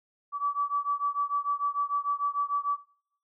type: beating tone pair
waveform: sine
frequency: 1147 / 1153.7 Hz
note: D6 / D6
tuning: -41 / -31 cents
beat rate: 6.7 Hz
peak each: -28 / -30 dBFS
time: 0.32-2.79 s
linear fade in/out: 50 ms
effects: noise-tail reverb RT60 0.7 s tail -23 dB re dry